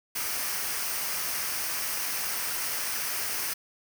white noise with comb filter, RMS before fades -31 dBFS, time 0.15-3.54 s, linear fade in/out 10 ms, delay 0.27 ms, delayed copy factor -0.5, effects none

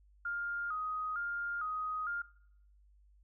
sine tone with vibrato, 1327 Hz, E6, 11 cents sharp, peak -34 dBFS, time 0.25-2.22 s, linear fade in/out 5 ms, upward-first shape square, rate 1.1 Hz, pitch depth 100 cents each way, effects noise-tail reverb RT60 0.7 s tail -21 dB re dry + added 50 Hz sine -61 dBFS peak until 3.23 s

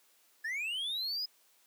triangle linear sweep, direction up, 1705 to 5080 Hz, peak -32 dBFS, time 0.44-1.26 s, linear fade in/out 10 ms, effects white hiss -67 dBFS RMS until 1.66 s + high-pass 300 Hz 12 dB/octave

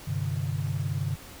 sine chord, G suspended fourth, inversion none, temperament equal with one note detuned, 98 / 130.81 / 149.74 Hz, G2 / C3 / D3, 0 / 0 / +34 cents, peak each -31 dBFS, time 0.07-1.16 s, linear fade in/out 10 ms, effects pink hiss -46 dBFS RMS until 1.4 s

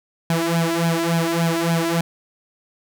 sawtooth tone with flanger, 166.9 Hz, E3, 22 cents sharp, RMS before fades -20 dBFS, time 0.3-2.01 s, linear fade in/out 2 ms, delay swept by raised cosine 1.2 to 3 ms, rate 3.5 Hz, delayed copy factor +0.85, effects none

